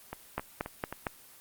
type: two click trains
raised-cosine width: 0.5 ms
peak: -15 / -21 dBFS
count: 4 / 4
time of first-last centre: 0.38-1.068 / 0.13-0.926 s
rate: 4.36 / 3.77 Hz
effects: white hiss -54 dBFS RMS until 1.4 s + Opus 24 kbps